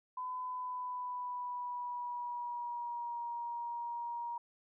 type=tone with pitch glide; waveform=sine; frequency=1008 to 945.9 Hz; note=B5 to A#5; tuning=+35 to +25 cents; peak=-37 dBFS; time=0.17-4.38 s; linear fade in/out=5 ms; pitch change=-110 cents; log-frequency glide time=0.41-3.23 s; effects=none